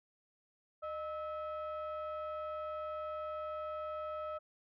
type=tone pair together; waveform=sine; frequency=613.1 / 1300 Hz; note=D#5 / E6; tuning=-26 / -24 cents; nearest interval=octave + minor second; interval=1302 cents; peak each=-38 / -40 dBFS; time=0.82-4.39 s; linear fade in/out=20 ms; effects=tanh soft clip ceiling -35 dBFS